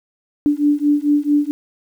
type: beating tone pair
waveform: sine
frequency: 290.4 / 294.9 Hz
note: D4 / D4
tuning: -19 / +7 cents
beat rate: 4.5 Hz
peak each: -16 dBFS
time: 0.46-1.51 s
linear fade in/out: 0 ms
effects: 8-bit